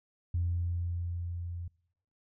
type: tone with level ramp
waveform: sine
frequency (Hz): 86.6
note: F2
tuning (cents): -14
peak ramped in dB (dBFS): -26 to -36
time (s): 0.34-1.68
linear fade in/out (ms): 5
effects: noise-tail reverb RT60 0.8 s tail -25 dB re dry + tanh soft clip ceiling -22 dBFS